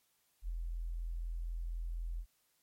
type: tone with ADSR envelope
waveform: sine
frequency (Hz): 42.05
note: E1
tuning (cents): +35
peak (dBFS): -34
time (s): 0.42-2.26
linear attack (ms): 62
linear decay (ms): 30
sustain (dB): -2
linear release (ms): 69
effects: white hiss -75 dBFS RMS until 2.62 s + MP3 64 kbps